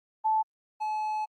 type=tone pair in turn; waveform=sine / triangle; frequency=873 / 858 Hz; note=A5 / A5; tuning=-14 / -44 cents; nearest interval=unison; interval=30 cents; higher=first; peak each=-22 / -26 dBFS; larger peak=first; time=0.24-0.43 / 0.8-1.26 s; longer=second; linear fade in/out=20 ms; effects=Opus 24 kbps